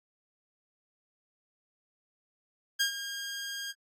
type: tone with ADSR envelope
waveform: 15% pulse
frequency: 1616 Hz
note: G#6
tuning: 48 cents flat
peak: -17 dBFS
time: 2.79-3.73 s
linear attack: 19 ms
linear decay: 100 ms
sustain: -12 dB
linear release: 27 ms
effects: AAC 48 kbps